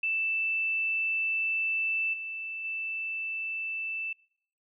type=tone with level steps; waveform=sine; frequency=2649 Hz; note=E7; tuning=8 cents sharp; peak=-26 / -34 / -31 dBFS; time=0.03-4.13 s; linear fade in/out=5 ms; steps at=2.13 / 2.64 s; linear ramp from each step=10 ms; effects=noise-tail reverb RT60 0.7 s tail -24 dB re dry